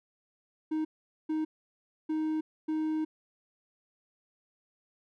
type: tone bursts at uneven times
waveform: triangle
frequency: 312.4 Hz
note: D#4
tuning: 7 cents sharp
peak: -26 dBFS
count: 4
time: 0.71-0.85 / 1.29-1.45 / 2.09-2.41 / 2.68-3.05 s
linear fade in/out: 10 ms
effects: none